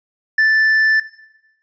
triangle tone with tanh clipping, 1760 Hz, A6, in tune, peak -11 dBFS, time 0.38-1 s, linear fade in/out 5 ms, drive 7 dB, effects noise-tail reverb RT60 1.0 s tail -17 dB re dry + resampled to 16000 Hz

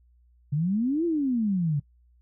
sine exponential two-way sweep, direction up then down, 138.59 to 349.2 to 138.59 Hz, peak -22 dBFS, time 0.52-1.8 s, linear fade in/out 10 ms, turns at 1.05 s, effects noise-tail reverb RT60 0.1 s tail -22 dB re dry + added 60 Hz sine -57 dBFS peak until 2.21 s

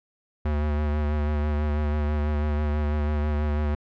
square tone with vibrato, 74.6 Hz, D2, 28 cents sharp, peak -23 dBFS, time 0.45-3.75 s, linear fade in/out 5 ms, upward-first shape sine, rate 6.1 Hz, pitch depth 29 cents each way, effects low-pass 2000 Hz 12 dB/octave

